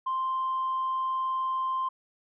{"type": "tone", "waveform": "sine", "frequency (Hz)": 1046.5, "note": "C6", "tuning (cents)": 0, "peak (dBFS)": -25, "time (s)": [0.06, 1.89], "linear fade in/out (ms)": 10, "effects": ["tanh soft clip ceiling -23 dBFS"]}